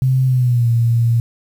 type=tone with pitch glide; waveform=sine; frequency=130.4 to 116.85 Hz; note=C3 to A#2; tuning=-5 to +5 cents; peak=-11 dBFS; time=0.02-1.2 s; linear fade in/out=0 ms; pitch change=-190 cents; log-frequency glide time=0.26-0.69 s; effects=7-bit